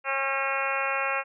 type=harmonic tone with a mistuned harmonic; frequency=272.1 Hz; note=C#4; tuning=32 cents flat; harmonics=2 / 3 / 4 / 5 / 6 / 7 / 8 / 9 / 10; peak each=-33 / -34 / -33 / -32 / -34 / -36 / -35 / -33 / -35 dBFS; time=0.04-1.24 s; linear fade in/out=50 ms; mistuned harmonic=6; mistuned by=-22 cents; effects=none